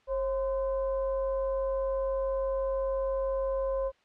sine tone with frequency modulation, 538 Hz, C5, 48 cents sharp, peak -27 dBFS, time 0.07-3.92 s, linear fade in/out 50 ms, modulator 491 Hz, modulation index 0.49, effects white hiss -66 dBFS RMS until 4.04 s + low-pass 3000 Hz 12 dB/octave

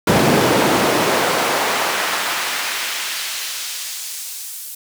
brown noise with high-pass filter sweep, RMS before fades -19 dBFS, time 0.07-4.75 s, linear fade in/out 5 ms, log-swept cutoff 200 to 9900 Hz, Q 0.73, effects high-pass 100 Hz 12 dB/octave

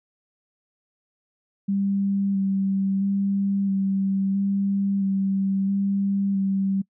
sine tone with vibrato, 196 Hz, G3, in tune, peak -20 dBFS, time 1.68-6.82 s, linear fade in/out 10 ms, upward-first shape square, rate 0.75 Hz, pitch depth 15 cents each way, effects noise-tail reverb RT60 0.1 s tail -24 dB re dry

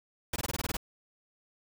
pink noise bursts, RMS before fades -33 dBFS, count 9, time 0.33-0.769 s, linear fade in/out 5 ms, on 31 ms, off 20 ms, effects none

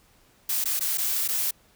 blue noise with dropouts, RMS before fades -26 dBFS, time 0.49-1.51 s, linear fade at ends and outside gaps 5 ms, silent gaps 0.642-0.655 / 0.794-0.807 / 0.975-0.981 / 1.278-1.286 s, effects pink hiss -60 dBFS RMS until 1.75 s

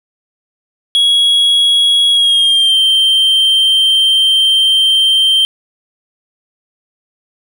triangle tone with pitch glide, 3326 to 3139 Hz, G#7 to G7, +2 to +2 cents, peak -6 dBFS, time 0.95-5.45 s, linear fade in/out 0 ms, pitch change -100 cents, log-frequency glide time 2.11-2.77 s, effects none

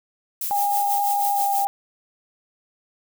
violet noise with tremolo, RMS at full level -26 dBFS, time 0.41-1.65 s, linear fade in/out 2 ms, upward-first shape sine, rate 6.2 Hz, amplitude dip 55%
sine tone with pitch glide, 811 to 799.4 Hz, G#5 to G5, -41 to +34 cents, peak -19 dBFS, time 0.51-1.67 s, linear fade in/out 0 ms, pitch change -25 cents, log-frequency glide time 1.27-1.47 s
effects none

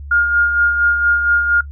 sine tone with tremolo, 1417 Hz, F6, 25 cents sharp, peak -9 dBFS, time 0.11-1.61 s, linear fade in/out 5 ms, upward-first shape sine, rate 4.3 Hz, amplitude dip 50%, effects noise-tail reverb RT60 0.1 s tail -20 dB re dry + added 71 Hz sine -28 dBFS peak until 1.71 s

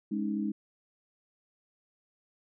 sine chord, Ab suspended fourth, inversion none, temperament just, 207.7 / 276.9 / 311.5 Hz, Ab3 / Db4 / Eb4, 0 / -2 / +2 cents, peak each -31 / -37 / -34 dBFS, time 0.11-0.52 s, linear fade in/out 10 ms, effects none

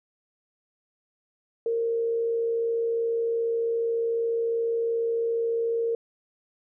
sine tone with frequency modulation, 461.3 Hz, A#4, 18 cents flat, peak -23 dBFS, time 1.66-5.95 s, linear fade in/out 2 ms, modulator 65.8 Hz, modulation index 0.23, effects none

